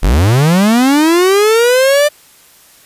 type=linear sweep; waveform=45% pulse; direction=up; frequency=35.92 to 599 Hz; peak=-7 dBFS; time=0.02-2.09 s; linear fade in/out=20 ms; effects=white hiss -44 dBFS RMS until 2.85 s + resampled to 32000 Hz